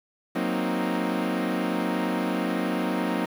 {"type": "chord", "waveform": "sawtooth", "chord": "C half-diminished seventh", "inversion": "second", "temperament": "equal", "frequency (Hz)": [185, 233.1, 261.6, 311.1], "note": ["Gb3", "Bb3", "C4", "Eb4"], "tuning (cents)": [0, 0, 0, 0], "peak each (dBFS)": -26, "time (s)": [0.35, 3.26], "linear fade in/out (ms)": 10, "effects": ["low-pass 3000 Hz 12 dB/octave", "8-bit"]}